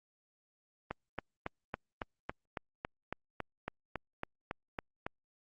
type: click train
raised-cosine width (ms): 0.5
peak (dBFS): -21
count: 16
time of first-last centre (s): 0.91-5.065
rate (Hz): 3.61
effects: Opus 32 kbps